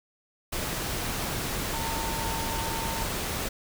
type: tone in noise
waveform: sine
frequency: 906 Hz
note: A#5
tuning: 50 cents flat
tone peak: -34 dBFS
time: 1.73-3.04 s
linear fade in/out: 10 ms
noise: pink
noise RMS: -31 dBFS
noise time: 0.52-3.49 s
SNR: -6 dB
effects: none